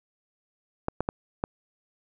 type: clicks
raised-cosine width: 1 ms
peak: -12 dBFS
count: 4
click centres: 0.884 / 1.006 / 1.089 / 1.439 s
effects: none